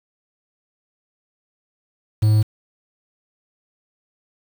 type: tone with quantisation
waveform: triangle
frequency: 107.5 Hz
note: A2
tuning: 40 cents flat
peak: -10 dBFS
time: 2.22-2.43 s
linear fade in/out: 10 ms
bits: 6
effects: none